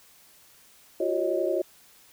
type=tone cluster; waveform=sine; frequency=347.4 / 378.8 / 551 / 623 Hz; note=F4 / F#4 / C#5 / D#5; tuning=-9 / +41 / -11 / +2 cents; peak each=-29 dBFS; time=1-1.62 s; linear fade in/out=5 ms; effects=white hiss -56 dBFS RMS until 2.12 s